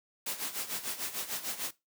white noise with tremolo, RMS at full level -34 dBFS, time 0.26-1.71 s, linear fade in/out 5 ms, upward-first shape sine, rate 6.7 Hz, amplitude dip 75%, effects noise-tail reverb RT60 0.2 s tail -18 dB re dry + high-pass 150 Hz 12 dB/octave

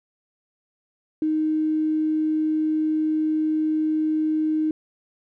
triangle tone with tanh clipping, 311.1 Hz, D#4, in tune, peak -19 dBFS, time 1.22-4.71 s, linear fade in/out 2 ms, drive 3 dB, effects none

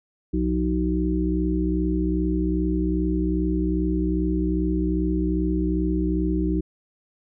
harmonic tone with a mistuned harmonic, 62.5 Hz, B1, 21 cents sharp, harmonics 1 / 3 / 5 / 6, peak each -25 / -26 / -24 / -30 dBFS, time 0.33-6.61 s, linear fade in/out 10 ms, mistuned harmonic 3, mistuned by -96 cents, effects none

